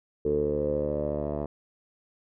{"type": "tone with low-pass filter sweep", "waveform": "10% pulse", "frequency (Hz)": 73.8, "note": "D2", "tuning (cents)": 9, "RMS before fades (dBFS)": -28, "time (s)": [0.25, 1.46], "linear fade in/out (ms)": 5, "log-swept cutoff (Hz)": [430, 700], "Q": 9, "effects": []}